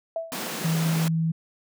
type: tone with exponential decay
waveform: sine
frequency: 658 Hz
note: E5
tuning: 3 cents flat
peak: -23 dBFS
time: 0.16-0.46 s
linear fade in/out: 2 ms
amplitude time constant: 64 ms
type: high-pass noise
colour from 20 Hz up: pink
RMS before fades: -32 dBFS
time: 0.32-1.08 s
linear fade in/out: 0 ms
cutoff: 150 Hz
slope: 48 dB/octave
type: tone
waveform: sine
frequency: 162.7 Hz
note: E3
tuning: 22 cents flat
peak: -21 dBFS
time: 0.64-1.32 s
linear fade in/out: 10 ms
effects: none